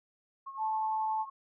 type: tone with tremolo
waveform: sine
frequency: 1085 Hz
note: C#6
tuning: 37 cents flat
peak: -38 dBFS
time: 0.46-1.3 s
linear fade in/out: 10 ms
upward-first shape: sine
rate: 11 Hz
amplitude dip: 60%
type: tone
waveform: sine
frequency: 874 Hz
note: A5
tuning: 12 cents flat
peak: -29 dBFS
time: 0.57-1.26 s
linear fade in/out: 50 ms
effects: none